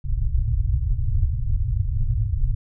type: low-pass noise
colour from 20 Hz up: pink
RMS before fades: -21 dBFS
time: 0.04-2.55 s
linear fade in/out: 10 ms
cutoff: 130 Hz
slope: 96 dB/octave
effects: none